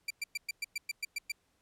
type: tone bursts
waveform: sawtooth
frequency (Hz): 2349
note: D7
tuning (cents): 0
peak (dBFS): -29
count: 10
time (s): 0.08-1.32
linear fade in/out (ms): 5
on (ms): 25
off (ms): 110
effects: pink hiss -74 dBFS RMS until 1.61 s + low-pass 12000 Hz 12 dB/octave